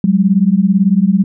sine beating tone pair, 185 / 203 Hz, F#3 / G#3, 0 / -39 cents, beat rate 18 Hz, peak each -11 dBFS, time 0.04-1.24 s, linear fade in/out 2 ms, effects none

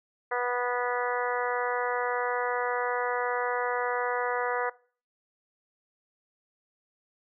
harmonic tone, 245.3 Hz, B3, 12 cents flat, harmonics 2 / 3 / 4 / 5 / 6 / 7 / 8, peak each -31 / -33 / -34 / -35 / -36 / -36 / -37 dBFS, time 0.31-4.7 s, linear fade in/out 10 ms, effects noise-tail reverb RT60 0.4 s tail -20 dB re dry

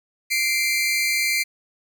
sawtooth tone pair together, 2089 / 2346 Hz, C7 / D7, -3 / -2 cents, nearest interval major second, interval 201 cents, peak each -19 dBFS, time 0.3-1.44 s, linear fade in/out 20 ms, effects none

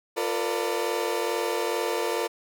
30% pulse chord, B half-diminished seventh, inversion second, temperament equal with one note detuned, 349.2 / 451.6 / 493.9 / 587.3 Hz, F4 / A4 / B4 / D5, 0 / +45 / 0 / 0 cents, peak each -29 / -26 / -29 / -31 dBFS, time 0.16-2.28 s, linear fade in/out 20 ms, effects none

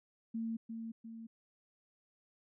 sine tone with echo, 226.6 Hz, A#3, 49 cents flat, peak -35 dBFS, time 0.34-0.57 s, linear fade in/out 10 ms, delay 350 ms, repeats 2, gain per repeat -5 dB, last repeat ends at 1.27 s, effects none

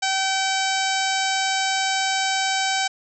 harmonic tone, 769 Hz, G5, 33 cents flat, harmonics 1 / 2 / 3 / 4 / 5 / 6 / 7 / 8 / 9 / 10, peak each -24 / -27 / -29 / -30 / -31 / -32 / -32 / -33 / -34 / -34 dBFS, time 0.02-2.88 s, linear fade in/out 10 ms, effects none

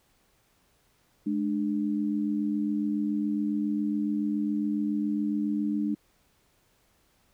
sine tone pair together, 210.5 / 297.7 Hz, G#3 / D4, +24 / +24 cents, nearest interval tritone, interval 600 cents, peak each -28 dBFS, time 1.26-5.95 s, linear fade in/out 10 ms, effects pink hiss -67 dBFS RMS until 7.33 s

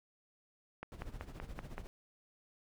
click train, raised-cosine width 0.5 ms, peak -27 dBFS, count 6, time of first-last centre 0.83-1.781 s, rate 5.26 Hz
brown noise with tremolo, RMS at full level -44 dBFS, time 0.92-1.87 s, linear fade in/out 0 ms, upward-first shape sine, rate 14 Hz, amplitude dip 70%
effects none

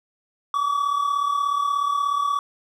triangle tone pair together, 1138 / 1174.7 Hz, C#6 / D6, +45 / 0 cents, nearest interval minor second, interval 55 cents, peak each -19 / -25 dBFS, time 0.54-2.39 s, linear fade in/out 2 ms, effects none

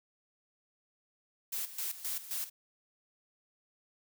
blue noise with tremolo, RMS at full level -36 dBFS, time 1.52-2.5 s, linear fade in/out 10 ms, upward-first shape square, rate 3.8 Hz, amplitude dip 75%, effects none

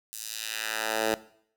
10% pulse tone with high-pass filter sweep, 110.1 Hz, A2, 2 cents sharp, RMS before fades -31 dBFS, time 0.13-1.14 s, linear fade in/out 0 ms, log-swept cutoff 7700 to 420 Hz, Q 0.99, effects noise-tail reverb RT60 0.6 s tail -18 dB re dry

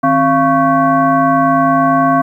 sine tone with frequency modulation, 689 Hz, F5, 24 cents flat, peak -8 dBFS, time 0.03-2.22 s, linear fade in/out 10 ms, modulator 423 Hz, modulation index 1.4, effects 8-bit

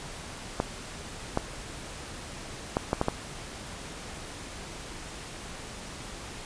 clicks, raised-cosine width 1 ms, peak -10 dBFS, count 6, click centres 0.601 / 1.374 / 2.769 / 2.931 / 3.014 / 3.084 s, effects pink hiss -41 dBFS RMS until 6.45 s + resampled to 22050 Hz

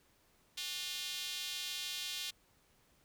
square tone with high-pass filter, 163.1 Hz, E3, 18 cents flat, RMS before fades -41 dBFS, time 0.57-2.31 s, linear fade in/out 10 ms, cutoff 3400 Hz, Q 2.3, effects pink hiss -70 dBFS RMS until 3.04 s

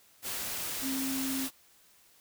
sine tone in noise, 266.7 Hz, C4, 33 cents sharp, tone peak -32 dBFS, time 0.81-1.49 s, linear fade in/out 50 ms, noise white, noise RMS -36 dBFS, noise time 0.22-1.51 s, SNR +1 dB, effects white hiss -62 dBFS RMS until 2.2 s

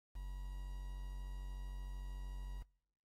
triangle tone with quantisation, 46.65 Hz, F#1, 15 cents sharp, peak -40 dBFS, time 0.15-2.63 s, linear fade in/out 10 ms, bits 10, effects noise-tail reverb RT60 0.8 s tail -26 dB re dry + AAC 48 kbps

